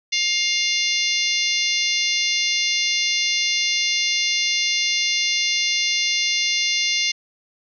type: harmonic tone with a mistuned harmonic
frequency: 700 Hz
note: F5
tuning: 4 cents sharp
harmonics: 3 / 4 / 5 / 6 / 7 / 8 / 9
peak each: -24 / -25 / -26 / -27 / -27 / -28 / -29 dBFS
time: 0.12-7.12 s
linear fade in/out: 10 ms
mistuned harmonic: 3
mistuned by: +21 cents
effects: none